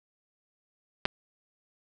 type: clicks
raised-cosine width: 0.3 ms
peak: -8 / -15 dBFS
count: 2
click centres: 1.054 / 1.059 s
effects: none